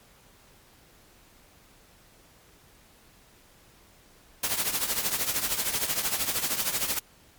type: noise with tremolo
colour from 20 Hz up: white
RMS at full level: -25 dBFS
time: 4.43-6.99 s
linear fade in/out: 5 ms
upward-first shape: triangle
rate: 13 Hz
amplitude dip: 75%
effects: pink hiss -57 dBFS RMS until 7.38 s + MP3 96 kbps